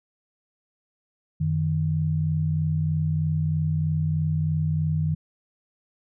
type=tone pair together; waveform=sine; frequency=92.04 / 155.2 Hz; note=F#2 / D#3; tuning=-9 / -4 cents; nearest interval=major sixth; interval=905 cents; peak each=-27 / -22 dBFS; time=1.4-5.15 s; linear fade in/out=10 ms; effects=none